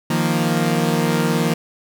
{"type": "chord", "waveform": "sawtooth", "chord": "Eb suspended second", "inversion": "none", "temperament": "equal", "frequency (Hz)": [155.56, 174.61, 233.1], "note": ["Eb3", "F3", "Bb3"], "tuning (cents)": [0, 0, 0], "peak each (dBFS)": -17, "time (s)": [0.1, 1.54], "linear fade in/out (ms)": 5, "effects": []}